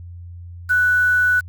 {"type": "tone with quantisation", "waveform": "sine", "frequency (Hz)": 1483, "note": "F#6", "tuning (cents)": 4, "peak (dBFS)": -13, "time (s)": [0.69, 1.41], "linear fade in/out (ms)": 20, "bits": 6, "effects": ["added 87 Hz sine -33 dBFS peak until 1.48 s"]}